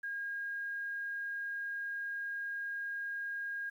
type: tone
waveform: sine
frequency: 1625 Hz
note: G#6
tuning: 38 cents flat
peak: -36 dBFS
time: 0.03-3.7 s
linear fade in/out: 10 ms
effects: 11-bit